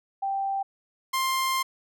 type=tone pair in turn; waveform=sine / sawtooth; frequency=784 / 1053.8 Hz; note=G5 / C6; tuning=0 / +12 cents; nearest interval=perfect fourth; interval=512 cents; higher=second; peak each=-25 / -20 dBFS; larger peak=second; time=0.22-0.63 / 1.13-1.63 s; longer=second; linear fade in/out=10 ms; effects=none